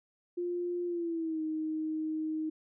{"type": "tone with pitch glide", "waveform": "sine", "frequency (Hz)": [351.5, 313.2], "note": ["F4", "D#4"], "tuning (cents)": [11, 11], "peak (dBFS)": -31, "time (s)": [0.37, 2.5], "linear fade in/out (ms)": 10, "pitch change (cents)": -200, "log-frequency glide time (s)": [0.86, 1.42], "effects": []}